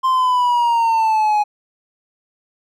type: exponential sweep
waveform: triangle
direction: down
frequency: 1051 to 830.6 Hz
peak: -11 dBFS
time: 0.03-1.44 s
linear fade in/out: 20 ms
effects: none